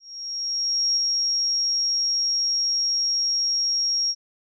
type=tone with ADSR envelope; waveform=sine; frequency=5588 Hz; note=F8; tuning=in tune; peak=-18 dBFS; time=0-4.15 s; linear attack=970 ms; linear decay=4 ms; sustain=-2 dB; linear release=50 ms; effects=none